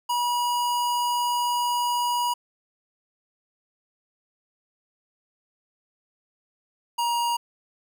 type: tone pair in turn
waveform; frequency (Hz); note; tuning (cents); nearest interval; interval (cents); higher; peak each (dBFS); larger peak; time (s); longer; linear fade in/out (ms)
square; 967 / 947.6; B5 / A#5; -37 / +28; unison; 35; first; -23; neither; 0.09-2.34 / 6.98-7.37; first; 10
effects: none